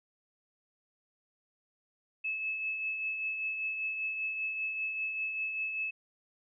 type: tone with tremolo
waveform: sine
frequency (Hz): 2600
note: E7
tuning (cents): -24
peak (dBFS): -30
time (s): 2.24-5.91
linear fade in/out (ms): 10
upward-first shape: triangle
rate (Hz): 5.1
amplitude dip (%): 45
effects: none